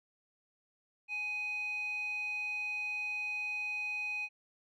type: tone with band-pass filter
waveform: square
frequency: 834 Hz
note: G#5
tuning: 7 cents sharp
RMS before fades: -37 dBFS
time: 1.08-4.29 s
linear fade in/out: 50 ms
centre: 2500 Hz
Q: 7.3
effects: none